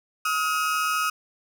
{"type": "tone pair together", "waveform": "35% pulse", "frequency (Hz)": [1267.7, 1422], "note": ["D#6", "F6"], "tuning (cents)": [32, 31], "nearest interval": "major second", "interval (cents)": 199, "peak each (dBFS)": [-22, -27], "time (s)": [0.25, 1.1], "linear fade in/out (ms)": 5, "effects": []}